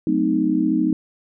sine chord, F# diminished seventh, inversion none, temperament equal with one note detuned, 185 / 220 / 257.3 / 311.1 Hz, F#3 / A3 / C4 / Eb4, 0 / 0 / -29 / 0 cents, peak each -25 / -24 / -22 / -19 dBFS, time 0.07-0.93 s, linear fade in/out 2 ms, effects none

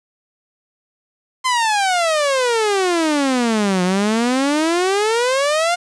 sawtooth exponential two-way sweep, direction down then up, 1046.5 to 177.8 to 716 Hz, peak -11 dBFS, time 1.44-5.76 s, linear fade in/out 20 ms, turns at 3.83 s, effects resampled to 22050 Hz + 7-bit

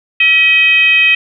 sine tone with frequency modulation, 2533 Hz, D#7, 30 cents sharp, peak -6 dBFS, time 0.2-1.15 s, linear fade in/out 5 ms, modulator 599 Hz, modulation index 0.66, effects none

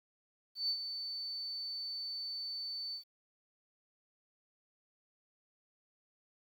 sine tone with ADSR envelope, 4520 Hz, C#8, 33 cents sharp, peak -29 dBFS, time 0.55-3.04 s, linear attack 140 ms, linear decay 74 ms, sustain -9 dB, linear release 100 ms, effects tanh soft clip ceiling -25 dBFS + 11-bit

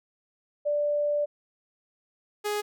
sine / sawtooth tone pair in turn, 587.3 / 416.5 Hz, D5 / G#4, 0 / +5 cents, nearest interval tritone, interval 595 cents, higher first, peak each -23 dBFS, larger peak neither, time 0.65-1.26 / 2.44-2.62 s, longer first, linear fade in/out 20 ms, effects none

